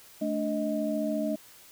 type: tone cluster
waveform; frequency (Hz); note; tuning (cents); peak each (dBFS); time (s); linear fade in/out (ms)
sine; 218.4 / 292.5 / 627; A3 / D4 / D#5; -13 / -7 / +13; -31; 0.21-1.36; 10
effects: white hiss -53 dBFS RMS until 1.71 s